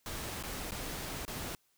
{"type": "noise with dropouts", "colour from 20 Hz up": "pink", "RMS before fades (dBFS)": -40, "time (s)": [0.06, 1.55], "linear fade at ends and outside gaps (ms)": 1, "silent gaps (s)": [[0.427, 0.436], [0.709, 0.719], [1.252, 1.279]], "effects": ["white hiss -73 dBFS RMS until 1.77 s"]}